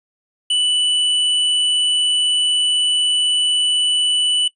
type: tone with hard clipping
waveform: sine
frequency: 2974 Hz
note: F#7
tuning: 8 cents sharp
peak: -16 dBFS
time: 0.5-4.48 s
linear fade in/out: 5 ms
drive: 12 dB
effects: noise-tail reverb RT60 0.1 s tail -20 dB re dry + resampled to 24000 Hz